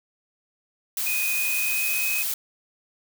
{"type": "noise", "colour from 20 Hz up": "blue", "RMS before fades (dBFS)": -27, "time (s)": [0.97, 2.34], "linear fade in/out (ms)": 2}
{"type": "tone with pitch glide", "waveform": "sine", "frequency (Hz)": [2489, 2530], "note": ["D#7", "D#7"], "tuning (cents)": [0, 28], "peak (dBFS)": -25, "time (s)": [1.06, 2.23], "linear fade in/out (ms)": 10, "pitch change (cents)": 28, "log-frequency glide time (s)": [1.43, 2.1]}
{"effects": []}